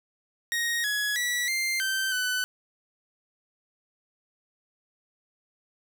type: tone with pitch steps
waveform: sawtooth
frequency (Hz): 1873 / 1682 / 1950 / 2100 / 1552 / 1501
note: A#6 / G#6 / B6 / C7 / G6 / F#6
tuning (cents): +8 / +22 / -23 / +6 / -18 / +24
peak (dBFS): -22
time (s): 0.52-2.44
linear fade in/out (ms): 0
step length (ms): 320
effects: none